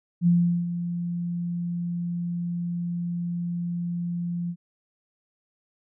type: tone with ADSR envelope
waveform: sine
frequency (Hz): 173.2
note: F3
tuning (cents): -14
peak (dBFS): -15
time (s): 0.21-4.56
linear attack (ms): 58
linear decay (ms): 390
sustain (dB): -11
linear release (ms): 64
effects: none